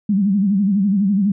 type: tone with vibrato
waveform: sine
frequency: 198.5 Hz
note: G3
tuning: 22 cents sharp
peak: -13 dBFS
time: 0.09-1.32 s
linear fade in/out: 5 ms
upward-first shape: sine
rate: 12 Hz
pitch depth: 110 cents each way
effects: none